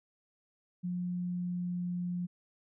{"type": "tone with pitch glide", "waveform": "sine", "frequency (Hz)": [178.3, 177.17], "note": ["F3", "F3"], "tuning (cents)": [36, 25], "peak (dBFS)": -32, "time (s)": [0.83, 2.27], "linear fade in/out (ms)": 20, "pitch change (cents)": -11, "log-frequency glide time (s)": [0.99, 1.9], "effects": []}